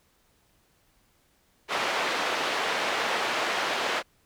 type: band-pass noise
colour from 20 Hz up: pink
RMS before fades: -28 dBFS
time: 1.68-4.03 s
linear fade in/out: 50 ms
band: 560 to 3400 Hz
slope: 12 dB/octave
effects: pink hiss -66 dBFS RMS until 4.25 s